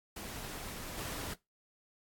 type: noise with level steps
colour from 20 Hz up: pink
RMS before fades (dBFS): -44 / -41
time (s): 0.16-1.34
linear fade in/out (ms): 5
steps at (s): 0.97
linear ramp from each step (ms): 10
effects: noise-tail reverb RT60 0.2 s tail -20 dB re dry + AAC 64 kbps